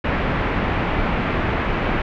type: low-pass noise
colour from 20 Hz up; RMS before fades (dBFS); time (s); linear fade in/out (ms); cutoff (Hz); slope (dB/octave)
pink; -21; 0.04-2.02; 5; 2500; 24
effects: none